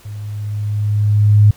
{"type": "tone with level ramp", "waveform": "sine", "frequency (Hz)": 104.5, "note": "G#2", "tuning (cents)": 11, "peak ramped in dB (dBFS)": [-26, -4], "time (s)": [0.05, 1.51], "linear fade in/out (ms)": 5, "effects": ["pink hiss -46 dBFS RMS until 1.56 s"]}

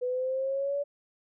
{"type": "exponential sweep", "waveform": "sine", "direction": "up", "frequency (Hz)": [493.9, 575], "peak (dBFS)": -27, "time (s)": [0.01, 0.84], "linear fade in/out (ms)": 20, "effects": []}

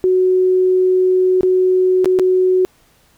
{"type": "tone with dropouts", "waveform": "sine", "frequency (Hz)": 370, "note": "F#4", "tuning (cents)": 0, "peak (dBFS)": -10, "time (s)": [0.04, 2.65], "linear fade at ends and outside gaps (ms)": 0, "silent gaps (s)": [[1.409, 1.432], [2.045, 2.057], [2.189, 2.196]], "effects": ["pink hiss -54 dBFS RMS until 3.17 s"]}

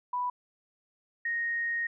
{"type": "tone pair in turn", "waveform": "sine", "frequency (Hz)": [987.8, 1864.7], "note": ["B5", "A#6"], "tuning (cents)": [0, 0], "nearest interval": "major seventh", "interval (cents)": 1100, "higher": "second", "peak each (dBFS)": -28, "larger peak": "neither", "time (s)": [[0.13, 0.3], [1.25, 1.87]], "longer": "second", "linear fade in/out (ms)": 5, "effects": []}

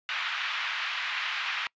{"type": "band-pass noise", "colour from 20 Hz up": "white", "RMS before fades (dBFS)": -32, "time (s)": [0.09, 1.67], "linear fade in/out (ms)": 0, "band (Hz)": [1100, 3100], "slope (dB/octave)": 24, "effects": ["noise-tail reverb RT60 0.1 s tail -26 dB re dry", "resampled to 16000 Hz"]}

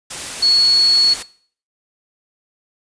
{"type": "tone in noise", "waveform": "sine", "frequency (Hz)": 4376, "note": "C#8", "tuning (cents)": -23, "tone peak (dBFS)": -11, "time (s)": [0.42, 1.14], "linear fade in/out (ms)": 10, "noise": "white", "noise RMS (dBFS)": -27, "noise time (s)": [0.1, 1.23], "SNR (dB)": 13, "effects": ["noise-tail reverb RT60 0.5 s tail -19 dB re dry", "resampled to 22050 Hz"]}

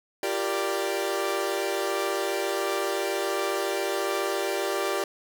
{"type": "chord", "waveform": "sawtooth", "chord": "G minor seventh", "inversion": "third", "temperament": "equal with one note detuned", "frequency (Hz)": [344.6, 392, 466.2, 587.3], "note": ["F4", "G4", "Bb4", "D5"], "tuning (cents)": [-23, 0, 0, 0], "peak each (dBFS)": [-30, -25, -30, -27], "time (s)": [0.23, 5.04], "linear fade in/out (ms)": 2, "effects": []}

